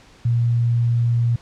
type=tone; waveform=sine; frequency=118.3 Hz; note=A#2; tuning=26 cents sharp; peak=-15 dBFS; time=0.25-1.36 s; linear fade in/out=5 ms; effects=pink hiss -49 dBFS RMS until 1.41 s + low-pass 6000 Hz 12 dB/octave

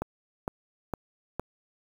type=click train; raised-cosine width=1 ms; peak=-16 dBFS; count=4; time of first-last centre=0.02-1.396 s; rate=2.18 Hz; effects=7-bit

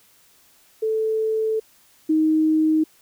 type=tone pair in turn; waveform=sine; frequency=439.4 / 313.3 Hz; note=A4 / D#4; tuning=-2 / +12 cents; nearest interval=tritone; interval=586 cents; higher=first; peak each=-19 / -15 dBFS; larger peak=second; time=0.82-1.6 / 2.09-2.84 s; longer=first; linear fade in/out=10 ms; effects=white hiss -56 dBFS RMS until 3.01 s

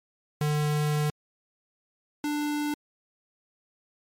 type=tone pair in turn; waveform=square; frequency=149.7 / 295.6 Hz; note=D3 / D4; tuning=+33 / +11 cents; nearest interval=octave; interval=1178 cents; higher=second; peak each=-24 / -27 dBFS; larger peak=first; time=0.41-1.1 / 2.24-2.74 s; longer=first; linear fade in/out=2 ms; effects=MP3 64 kbps

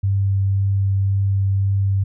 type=tone with vibrato; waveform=sine; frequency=98 Hz; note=G2; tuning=in tune; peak=-15 dBFS; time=0.03-2.04 s; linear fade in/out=10 ms; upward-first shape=triangle; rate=1.9 Hz; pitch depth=10 cents each way; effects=none

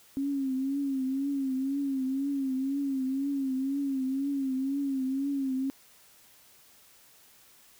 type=tone with vibrato; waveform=sine; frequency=271 Hz; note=C#4; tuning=39 cents flat; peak=-27 dBFS; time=0.17-5.7 s; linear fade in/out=0 ms; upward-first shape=triangle; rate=2 Hz; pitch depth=82 cents each way; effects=white hiss -58 dBFS RMS until 7.79 s

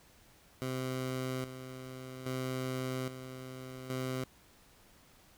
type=tone with tremolo; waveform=15% pulse; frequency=129.5 Hz; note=C3; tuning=17 cents flat; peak=-28 dBFS; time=0.62-4.24 s; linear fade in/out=0 ms; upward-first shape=square; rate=0.61 Hz; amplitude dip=65%; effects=pink hiss -62 dBFS RMS until 5.37 s

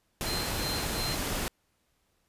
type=noise; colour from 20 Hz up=pink; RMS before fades=-32 dBFS; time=0.21-1.48 s; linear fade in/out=0 ms
type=tone with tremolo; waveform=triangle; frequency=4139 Hz; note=C8; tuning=20 cents flat; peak=-32 dBFS; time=0.26-1.15 s; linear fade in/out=2 ms; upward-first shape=sine; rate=2.8 Hz; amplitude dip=80%
effects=pink hiss -73 dBFS RMS until 2.28 s + resampled to 32000 Hz

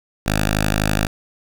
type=tone with notch filter; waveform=5% pulse; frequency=52 Hz; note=G#1; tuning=3 cents sharp; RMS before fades=-19 dBFS; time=0.26-1.07 s; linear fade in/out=5 ms; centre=410 Hz; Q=0.93; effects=none

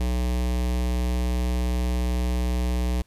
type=tone with notch filter; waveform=square; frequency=61.3 Hz; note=B1; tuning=12 cents flat; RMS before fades=-24 dBFS; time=0-3.02 s; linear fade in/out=5 ms; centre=1400 Hz; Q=2; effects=pink hiss -64 dBFS RMS until 3.06 s + resampled to 32000 Hz

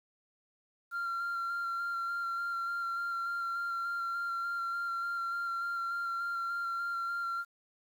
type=tone with vibrato; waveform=sine; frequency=1380 Hz; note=F6; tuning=21 cents flat; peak=-30 dBFS; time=0.91-7.45 s; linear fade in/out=50 ms; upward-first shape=square; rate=3.4 Hz; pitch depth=12 cents each way; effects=tanh soft clip ceiling -31 dBFS + 10-bit

